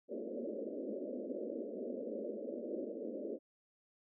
white band-pass noise, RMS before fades -42 dBFS, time 0.08-3.39 s, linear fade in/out 50 ms, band 210 to 590 Hz, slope 96 dB/octave, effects none

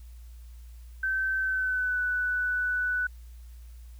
sine tone with pitch glide, 1543 to 1487.9 Hz, G6 to F#6, -28 to +9 cents, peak -25 dBFS, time 1.03-3.07 s, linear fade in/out 5 ms, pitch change -63 cents, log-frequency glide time 1.38-2 s, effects added 59 Hz sine -43 dBFS peak until 3.99 s + white hiss -63 dBFS RMS until 3.99 s

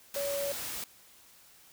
sine tone in noise, 564 Hz, C#5, 30 cents sharp, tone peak -31 dBFS, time 0.16-0.52 s, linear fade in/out 2 ms, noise white, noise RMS -38 dBFS, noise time 0.14-0.84 s, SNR +4 dB, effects white hiss -58 dBFS RMS until 1.72 s

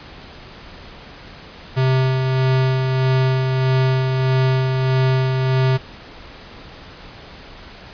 square tone with tremolo, 130.81 Hz, C3, in tune, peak -14 dBFS, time 1.76-5.78 s, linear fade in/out 20 ms, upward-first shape sine, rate 1.6 Hz, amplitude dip 35%, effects pink hiss -39 dBFS RMS until 7.93 s + resampled to 11025 Hz

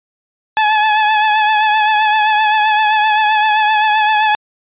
sawtooth tone with vibrato, 856 Hz, A5, 48 cents flat, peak -6 dBFS, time 0.57-4.35 s, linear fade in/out 0 ms, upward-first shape triangle, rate 7.7 Hz, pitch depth 46 cents each way, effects resampled to 8000 Hz

